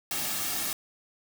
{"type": "noise with comb filter", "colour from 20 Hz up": "white", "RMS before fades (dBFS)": -31, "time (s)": [0.11, 0.73], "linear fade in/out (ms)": 2, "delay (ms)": 2, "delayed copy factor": -0.55, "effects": []}